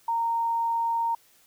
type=tone; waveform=sine; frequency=924 Hz; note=A#5; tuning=16 cents flat; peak=-23 dBFS; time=0.08-1.15 s; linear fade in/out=5 ms; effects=white hiss -60 dBFS RMS until 1.46 s